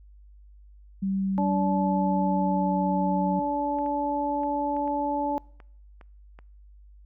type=tone with pitch glide; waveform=sine; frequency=193.4 to 186.81 Hz; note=G3 to F#3; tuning=-23 to +17 cents; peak=-24 dBFS; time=1.02-3.4 s; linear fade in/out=10 ms; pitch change=-60 cents; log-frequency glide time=1.18-2.77 s
type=harmonic tone; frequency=288.6 Hz; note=D4; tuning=30 cents flat; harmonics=1 / 2 / 3; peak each=-29 / -31 / -27 dBFS; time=1.38-5.38 s; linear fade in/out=0 ms
type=clicks; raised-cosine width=0.5 ms; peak=-33 dBFS; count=8; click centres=3.787 / 3.862 / 4.434 / 4.766 / 4.877 / 5.602 / 6.012 / 6.389 s
effects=noise-tail reverb RT60 0.7 s tail -25 dB re dry + added 50 Hz sine -48 dBFS peak until 7.05 s